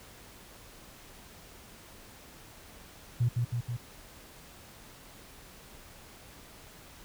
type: tone with echo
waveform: sine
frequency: 120 Hz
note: B2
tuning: 49 cents flat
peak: -22 dBFS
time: 3.2-3.29 s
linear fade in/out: 10 ms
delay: 160 ms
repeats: 3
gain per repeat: -3 dB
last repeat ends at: 3.77 s
effects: tanh soft clip ceiling -18 dBFS + pink hiss -52 dBFS RMS until 7.04 s